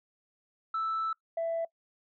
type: tone pair in turn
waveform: sine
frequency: 1318.5 / 663.6 Hz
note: E6 / E5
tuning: 0 / +11 cents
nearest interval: octave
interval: 1189 cents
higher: first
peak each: -27 dBFS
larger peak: neither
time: 0.74-1.13 / 1.37-1.65 s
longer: first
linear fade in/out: 5 ms
effects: noise-tail reverb RT60 0.1 s tail -22 dB re dry + tanh soft clip ceiling -26 dBFS